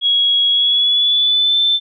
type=tone with pitch glide; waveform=sine; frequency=3322 to 3540 Hz; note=G#7 to A7; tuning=0 to +10 cents; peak=-11 dBFS; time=0.01-1.8 s; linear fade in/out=50 ms; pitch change=+110 cents; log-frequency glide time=0.49-1.58 s; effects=none